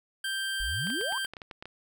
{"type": "tone", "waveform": "25% pulse", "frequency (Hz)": 1575, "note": "G6", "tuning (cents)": 8, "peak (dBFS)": -26, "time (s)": [0.24, 1.26], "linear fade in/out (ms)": 5}
{"type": "exponential sweep", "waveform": "sine", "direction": "up", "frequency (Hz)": [40.03, 1121], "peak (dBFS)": -33, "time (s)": [0.6, 1.18], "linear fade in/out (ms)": 0}
{"type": "clicks", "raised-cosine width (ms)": 0.3, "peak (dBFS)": -25, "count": 11, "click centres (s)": [0.871, 0.902, 1.012, 1.124, 1.248, 1.336, 1.368, 1.418, 1.512, 1.625, 1.656]}
{"effects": []}